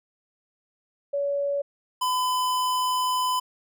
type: tone pair in turn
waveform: sine / square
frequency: 566 / 1008.5 Hz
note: C#5 / B5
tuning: +36 / +36 cents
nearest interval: minor seventh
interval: 1000 cents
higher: second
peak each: -23 dBFS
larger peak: neither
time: 1.13-1.62 / 2.01-3.4 s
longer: second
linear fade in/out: 10 ms
effects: none